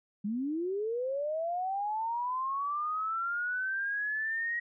sine linear sweep, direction up, 196 to 1901 Hz, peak -30 dBFS, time 0.24-4.6 s, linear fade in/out 10 ms, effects none

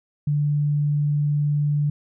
sine tone, 146.83 Hz, D3, in tune, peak -18 dBFS, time 0.27-1.9 s, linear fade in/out 5 ms, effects none

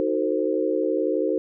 sine chord, D# diminished seventh, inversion none, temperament equal with one note detuned, 311.1 / 370 / 451.3 / 523.3 Hz, D#4 / F#4 / A4 / C5, 0 / 0 / +44 / 0 cents, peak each -26 dBFS, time 0-1.38 s, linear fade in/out 0 ms, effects none

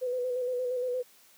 sine tone with vibrato, 499.7 Hz, B4, 20 cents sharp, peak -28 dBFS, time 0.01-1.03 s, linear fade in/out 20 ms, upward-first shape square, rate 8.6 Hz, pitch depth 31 cents each way, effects white hiss -59 dBFS RMS until 1.37 s + high-pass 150 Hz 12 dB/octave

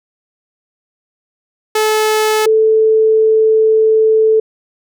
sawtooth / sine tone pair in turn, 432.1 / 439.1 Hz, A4 / A4, -31 / -4 cents, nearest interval unison, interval 27 cents, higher second, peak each -7 dBFS, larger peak neither, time 1.75-2.46 / 2.46-4.4 s, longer second, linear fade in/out 5 ms, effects none

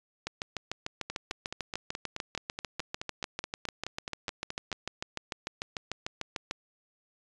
two click trains, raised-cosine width 0.2 ms, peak -16 / -18 dBFS, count 43 / 18, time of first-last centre 0.27-6.511 / 1.1-4.717 s, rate 6.73 / 4.7 Hz, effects resampled to 22050 Hz

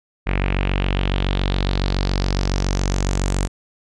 sawtooth tone with low-pass filter sweep, 47.17 Hz, F#1, 34 cents sharp, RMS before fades -20 dBFS, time 0.26-3.48 s, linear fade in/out 20 ms, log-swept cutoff 2300 to 7900 Hz, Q 3.5, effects none

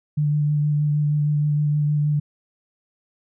sine tone with vibrato, 148.4 Hz, D3, 18 cents sharp, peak -17 dBFS, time 0.17-2.2 s, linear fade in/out 10 ms, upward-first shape sine, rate 6.4 Hz, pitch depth 16 cents each way, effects none

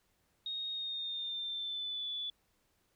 sine tone with pitch glide, 3729 to 3459 Hz, A#7 to A7, 0 to -30 cents, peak -36 dBFS, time 0.46-2.3 s, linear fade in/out 2 ms, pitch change -130 cents, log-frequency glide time 0.72-2.08 s, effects pink hiss -75 dBFS RMS until 2.95 s

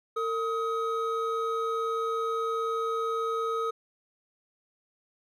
triangle tone pair together, 454.4 / 1264.6 Hz, A#4 / D#6, -44 / +28 cents, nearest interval octave + tritone, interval 1772 cents, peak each -28 dBFS, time 0.16-3.71 s, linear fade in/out 10 ms, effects none

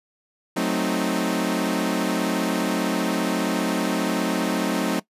sawtooth chord, F# diminished seventh, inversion none, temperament equal, 185 / 220 / 261.6 / 311.1 Hz, F#3 / A3 / C4 / Eb4, 0 / 0 / 0 / 0 cents, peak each -23 dBFS, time 0.56-5 s, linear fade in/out 10 ms, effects noise-tail reverb RT60 0.1 s tail -20 dB re dry + resampled to 32000 Hz

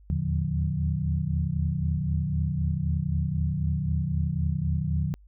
sine tone cluster, 78.2 / 82.1 / 116.2 / 147.6 / 178.3 Hz, D#2 / E2 / A#2 / D3 / F3, +9 / -6 / -5 / +9 / +36 cents, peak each -32 / -29 / -35 / -28 / -31 dBFS, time 0.1-5.14 s, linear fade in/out 0 ms, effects added 50 Hz sine -50 dBFS peak until 5.27 s

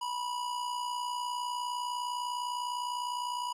square tone with amplitude modulation, 977 Hz, B5, 19 cents flat, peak -31 dBFS, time 0.01-3.53 s, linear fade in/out 10 ms, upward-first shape sine, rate 59.9 Hz, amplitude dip 55%, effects low-pass 10000 Hz 12 dB/octave

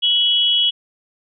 sine tone pair together, 2960 / 3321 Hz, F#7 / G#7, 0 / -1 cents, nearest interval major second, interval 199 cents, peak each -16 dBFS, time 0.02-0.71 s, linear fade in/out 20 ms, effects none

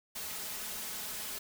white noise with comb filter, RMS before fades -40 dBFS, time 0.15-1.39 s, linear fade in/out 10 ms, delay 4.7 ms, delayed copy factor +0.55, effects none

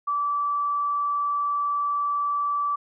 sine tone, 1158 Hz, D6, 25 cents flat, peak -22 dBFS, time 0.07-2.76 s, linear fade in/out 10 ms, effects none

